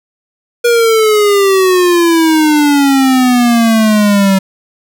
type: exponential sweep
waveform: square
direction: down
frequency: 480.2 to 190.6 Hz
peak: -7 dBFS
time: 0.64-4.39 s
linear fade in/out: 10 ms
effects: none